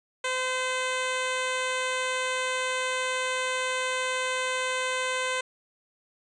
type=tone; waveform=10% pulse; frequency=513 Hz; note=C5; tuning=34 cents flat; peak=-18 dBFS; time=0.24-5.41 s; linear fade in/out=5 ms; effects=resampled to 22050 Hz